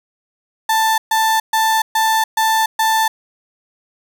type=tone bursts; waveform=35% pulse; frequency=885 Hz; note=A5; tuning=10 cents sharp; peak=-11 dBFS; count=6; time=0.69-3.08 s; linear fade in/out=5 ms; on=290 ms; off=130 ms; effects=none